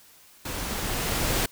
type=noise with level ramp; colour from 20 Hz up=pink; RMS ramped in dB=-33 to -24 dBFS; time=0.45-1.46 s; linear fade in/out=5 ms; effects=white hiss -54 dBFS RMS until 1.51 s